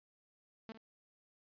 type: tone with echo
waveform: sawtooth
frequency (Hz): 222.9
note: A3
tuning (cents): +23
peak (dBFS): -40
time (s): 0.69-0.72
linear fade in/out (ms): 0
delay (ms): 54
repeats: 1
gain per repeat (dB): -11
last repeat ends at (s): 0.774
effects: resampled to 11025 Hz